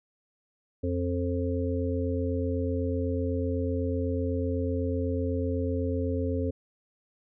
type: harmonic tone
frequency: 88 Hz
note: F2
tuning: 14 cents sharp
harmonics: 1 / 3 / 5 / 6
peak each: -29 / -31 / -33 / -35 dBFS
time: 0.83-6.51 s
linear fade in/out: 10 ms
effects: none